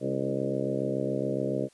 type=harmonic tone with a mistuned harmonic; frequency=67.1 Hz; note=C2; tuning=44 cents sharp; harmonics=2 / 3 / 4 / 5 / 6 / 7 / 8 / 9; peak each=-35 / -35 / -35 / -35 / -35 / -35 / -35 / -35 dBFS; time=0-1.69 s; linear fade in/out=50 ms; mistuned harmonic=4; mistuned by=+32 cents; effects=white hiss -62 dBFS RMS until 1.73 s + resampled to 24000 Hz